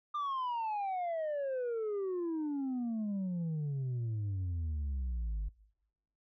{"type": "exponential sweep", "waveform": "sine", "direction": "down", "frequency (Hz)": [1207, 48.78], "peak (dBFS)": -30, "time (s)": [0.14, 5.49], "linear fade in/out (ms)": 10, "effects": ["noise-tail reverb RT60 1.0 s tail -26 dB re dry", "tanh soft clip ceiling -32 dBFS"]}